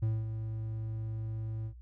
triangle tone with ADSR envelope, 110.4 Hz, A2, 6 cents sharp, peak -24 dBFS, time 0.02-1.74 s, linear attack 9 ms, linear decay 220 ms, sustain -8 dB, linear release 82 ms, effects added 60 Hz sine -47 dBFS peak until 1.81 s

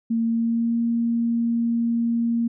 sine tone with pitch glide, 228.6 to 233 Hz, A#3 to A#3, -34 to -1 cents, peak -19 dBFS, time 0.1-2.48 s, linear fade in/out 10 ms, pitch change +33 cents, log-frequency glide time 0.23-0.79 s, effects none

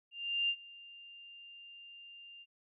sine tone with ADSR envelope, 2794 Hz, F7, in tune, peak -28 dBFS, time 0.11-2.46 s, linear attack 380 ms, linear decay 64 ms, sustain -22 dB, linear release 44 ms, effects none

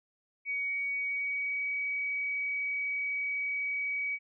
sine tone with pitch glide, 2251 to 2268 Hz, C#7 to C#7, +26 to +39 cents, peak -30 dBFS, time 0.45-4.19 s, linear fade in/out 50 ms, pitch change +13 cents, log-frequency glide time 0.99-1.66 s, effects none

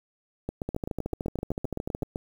two click trains, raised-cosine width 2 ms, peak -17 / -17 dBFS, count 19 / 14, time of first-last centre 0.69-2.023 / 0.49-2.159 s, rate 13.5 / 7.79 Hz, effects 8-bit

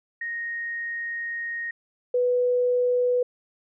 sine tone pair in turn, 1864.7 / 493.9 Hz, A#6 / B4, 0 / 0 cents, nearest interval octave + major seventh, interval 2300 cents, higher first, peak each -28 / -19 dBFS, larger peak second, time 0.21-1.71 / 2.14-3.23 s, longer first, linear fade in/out 5 ms, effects none

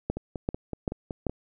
two click trains, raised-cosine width 2 ms, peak -19 / -13 dBFS, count 7 / 4, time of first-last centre 0.17-1.296 / 0.1-1.267 s, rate 5.33 / 2.57 Hz, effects none

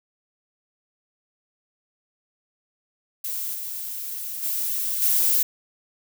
violet noise with level steps, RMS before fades -29 / -32 / -26 / -20 dBFS, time 3.24-5.43 s, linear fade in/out 5 ms, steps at 3.53 / 4.42 / 5.01 s, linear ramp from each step 20 ms, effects none

